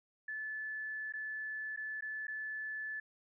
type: tone with dropouts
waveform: sine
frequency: 1736 Hz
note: A6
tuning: 24 cents flat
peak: -38 dBFS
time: 0.28-3 s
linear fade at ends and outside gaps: 5 ms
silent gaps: 1.124-1.136 / 1.763-1.773 / 2.009-2.022 / 2.27-2.28 s
effects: none